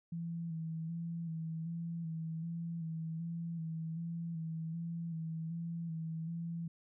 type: tone with vibrato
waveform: sine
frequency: 164.81 Hz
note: E3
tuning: in tune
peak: -37 dBFS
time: 0.12-6.68 s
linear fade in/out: 5 ms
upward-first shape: square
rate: 1.3 Hz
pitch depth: 32 cents each way
effects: none